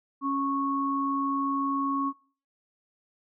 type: tone pair together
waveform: sine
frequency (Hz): 275.9 / 1103.6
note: C#4 / C#6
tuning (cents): -8 / -8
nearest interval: 2 octaves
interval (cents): 2400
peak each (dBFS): -28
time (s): 0.21-2.13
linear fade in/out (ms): 50
effects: noise-tail reverb RT60 0.4 s tail -20 dB re dry